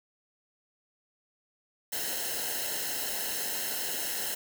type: noise with comb filter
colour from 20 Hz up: white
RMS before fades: -33 dBFS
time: 1.92-4.35 s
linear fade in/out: 10 ms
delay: 0.85 ms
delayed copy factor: -0.8
effects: none